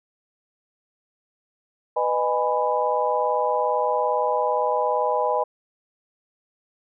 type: harmonic tone with a mistuned harmonic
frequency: 165.5 Hz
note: E3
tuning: 7 cents sharp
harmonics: 3 / 4 / 5 / 6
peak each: -25 / -25 / -25 / -25 dBFS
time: 1.96-5.44 s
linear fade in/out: 10 ms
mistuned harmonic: 4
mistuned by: -130 cents
effects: none